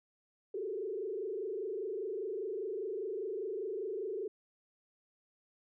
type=tone with frequency modulation; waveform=sine; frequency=407.4 Hz; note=G#4; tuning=33 cents flat; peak=-35 dBFS; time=0.54-4.28 s; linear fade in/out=5 ms; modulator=25 Hz; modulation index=1.8; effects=none